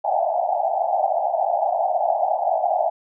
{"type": "band-pass noise", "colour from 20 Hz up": "white", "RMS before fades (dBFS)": -21, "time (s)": [0.04, 2.9], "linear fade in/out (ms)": 10, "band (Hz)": [620, 820], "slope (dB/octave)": 96, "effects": []}